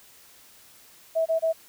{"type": "tone bursts", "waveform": "sine", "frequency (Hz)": 650, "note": "E5", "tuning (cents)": -24, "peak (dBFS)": -20, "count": 3, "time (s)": [1.15, 1.53], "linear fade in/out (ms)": 20, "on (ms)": 110, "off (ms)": 25, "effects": ["white hiss -53 dBFS RMS until 1.68 s"]}